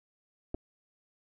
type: clicks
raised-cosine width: 2 ms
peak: -23 dBFS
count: 2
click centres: 0.544 / 0.547 s
effects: none